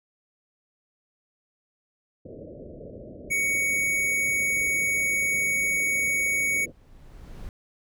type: low-pass noise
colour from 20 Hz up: white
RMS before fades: -42 dBFS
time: 2.25-6.72 s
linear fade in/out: 5 ms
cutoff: 620 Hz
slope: 96 dB/octave
type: tone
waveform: square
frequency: 2235 Hz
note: C#7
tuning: 14 cents sharp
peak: -23 dBFS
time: 3.3-6.66 s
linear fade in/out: 20 ms
type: noise with exponential growth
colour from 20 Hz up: brown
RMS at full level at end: -38 dBFS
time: 5.74-7.49 s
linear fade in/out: 1 ms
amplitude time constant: 380 ms
effects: none